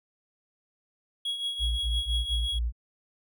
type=tone with tremolo; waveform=triangle; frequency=3322 Hz; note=G#7; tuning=in tune; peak=-25 dBFS; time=1.25-2.59 s; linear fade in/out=5 ms; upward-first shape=triangle; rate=5.8 Hz; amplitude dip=65%
type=tone bursts; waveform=sine; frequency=58.27 Hz; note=A#1; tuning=in tune; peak=-25 dBFS; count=5; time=1.59-2.724 s; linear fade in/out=50 ms; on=210 ms; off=21 ms
effects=none